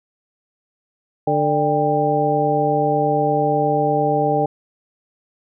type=harmonic tone with a mistuned harmonic; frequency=148.4 Hz; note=D3; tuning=18 cents sharp; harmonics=1 / 2 / 3 / 4 / 5; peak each=-24 / -24 / -21 / -22 / -19 dBFS; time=1.27-4.46 s; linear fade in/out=5 ms; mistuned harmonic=5; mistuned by=+110 cents; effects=none